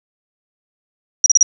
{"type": "tone bursts", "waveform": "sine", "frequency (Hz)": 5750, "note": "F8", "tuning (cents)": 50, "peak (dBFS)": -6, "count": 4, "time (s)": [1.24, 1.429], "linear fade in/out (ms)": 2, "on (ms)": 21, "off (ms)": 35, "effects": []}